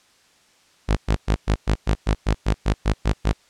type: tone bursts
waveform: sawtooth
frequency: 52.6 Hz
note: G#1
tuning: 23 cents sharp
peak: -12 dBFS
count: 13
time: 0.88-3.331 s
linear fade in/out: 20 ms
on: 87 ms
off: 110 ms
effects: white hiss -57 dBFS RMS until 3.49 s + low-pass 7000 Hz 12 dB/octave